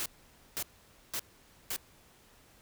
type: noise bursts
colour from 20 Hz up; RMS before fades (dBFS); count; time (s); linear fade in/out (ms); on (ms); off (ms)
white; -35; 4; 0-1.762; 0; 58; 510
effects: pink hiss -61 dBFS RMS until 2.61 s